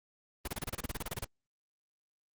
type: noise bursts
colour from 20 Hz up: pink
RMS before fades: -36 dBFS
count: 15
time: 0.45-1.247 s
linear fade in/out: 5 ms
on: 27 ms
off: 28 ms
effects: Opus 24 kbps